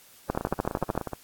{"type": "two click trains", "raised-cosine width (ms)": 1, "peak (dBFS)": [-10, -17], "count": [10, 14], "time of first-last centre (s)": [[0.3, 0.977], [0.35, 1.133]], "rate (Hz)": [13.3, 16.6], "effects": ["white hiss -54 dBFS RMS until 1.23 s", "AAC 64 kbps"]}